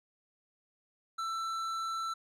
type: tone with tanh clipping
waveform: sine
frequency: 1333 Hz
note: E6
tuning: 19 cents sharp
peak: -35 dBFS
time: 1.18-2.14 s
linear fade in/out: 10 ms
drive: 12 dB
effects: none